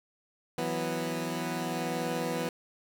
15% pulse chord, E suspended second, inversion none, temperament equal, 164.81 / 185 / 246.9 Hz, E3 / F#3 / B3, 0 / 0 / 0 cents, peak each -28 / -31 / -28 dBFS, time 0.58-2.49 s, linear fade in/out 2 ms, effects none

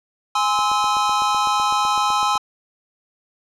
square chord, Ab augmented, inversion none, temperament just, 830.6 / 1038.3 / 1297.8 Hz, Ab5 / C6 / E6, 0 / -14 / -27 cents, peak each -22 dBFS, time 0.35-2.38 s, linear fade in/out 5 ms
click train, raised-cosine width 1 ms, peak -20 dBFS, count 15, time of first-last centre 0.59-2.355 s, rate 7.93 Hz
effects low-pass 7000 Hz 12 dB/octave

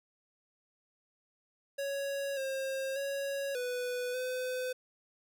square tone with pitch steps, 556 / 535 / 555 / 494.9 / 507 Hz, C#5 / C5 / C#5 / B4 / B4, +5 / +38 / +2 / +4 / +45 cents, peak -34 dBFS, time 1.78-4.73 s, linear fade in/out 10 ms, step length 590 ms, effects none

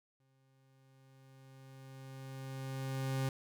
40% pulse tone with exponential growth, 133.4 Hz, C3, 34 cents sharp, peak -31 dBFS, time 0.2-3.29 s, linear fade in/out 2 ms, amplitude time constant 670 ms, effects none

